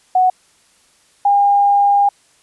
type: tone pair in turn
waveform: sine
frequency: 740 / 807.2 Hz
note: F#5 / G#5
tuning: 0 / -49 cents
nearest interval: major second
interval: 151 cents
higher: second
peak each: -9 dBFS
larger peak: neither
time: 0.15-0.3 / 1.25-2.09 s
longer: second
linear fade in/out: 5 ms
effects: white hiss -54 dBFS RMS until 2.42 s + resampled to 24000 Hz